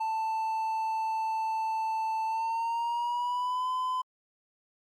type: tone with pitch glide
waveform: triangle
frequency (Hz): 885 to 1016.6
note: A5 to B5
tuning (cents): +10 to +50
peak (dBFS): -26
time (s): 0-4.02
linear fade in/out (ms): 10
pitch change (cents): +240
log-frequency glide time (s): 2.26-3.69
effects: Opus 48 kbps